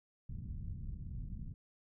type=low-pass noise; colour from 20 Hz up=pink; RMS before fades=-43 dBFS; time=0.29-1.54 s; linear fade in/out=5 ms; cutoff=180 Hz; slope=24 dB/octave; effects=none